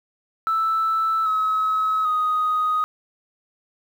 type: tone with pitch steps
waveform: sine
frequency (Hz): 1318.5 / 1283.2 / 1248.8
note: E6 / E6 / D#6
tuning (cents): 0 / -47 / +6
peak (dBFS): -17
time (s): 0.47-2.84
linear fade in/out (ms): 0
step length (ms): 790
effects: tanh soft clip ceiling -15 dBFS + 8-bit